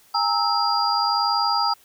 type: tone cluster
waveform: sine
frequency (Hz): 818 / 919 / 1304 / 4800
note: G#5 / A#5 / E6 / D8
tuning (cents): -26 / -25 / -19 / +37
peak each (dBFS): -24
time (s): 0.14-1.74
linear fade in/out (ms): 10
effects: white hiss -55 dBFS RMS until 1.84 s